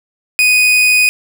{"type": "tone", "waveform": "40% pulse", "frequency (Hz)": 2489, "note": "D#7", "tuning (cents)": 0, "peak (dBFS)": -7, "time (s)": [0.39, 1.09], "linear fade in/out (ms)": 0, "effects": []}